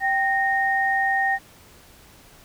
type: tone pair together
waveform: sine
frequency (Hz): 780 / 1850.7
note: G5 / A#6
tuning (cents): -9 / -13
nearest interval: octave + minor third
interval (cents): 1496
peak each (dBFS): -22 / -21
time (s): 0-1.39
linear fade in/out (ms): 50
effects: pink hiss -50 dBFS RMS until 2.44 s